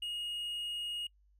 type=tone; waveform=triangle; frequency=2871 Hz; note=F7; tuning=47 cents sharp; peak=-34 dBFS; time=0.02-1.07 s; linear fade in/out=5 ms; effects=noise-tail reverb RT60 0.1 s tail -25 dB re dry + added 50 Hz sine -64 dBFS peak until 1.39 s